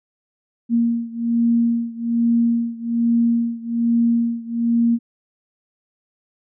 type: beating tone pair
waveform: sine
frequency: 233.1 / 234.3 Hz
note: A#3 / A#3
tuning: 0 / +9 cents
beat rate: 1.2 Hz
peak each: -18 / -20 dBFS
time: 0.69-4.99 s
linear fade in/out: 50 ms
effects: none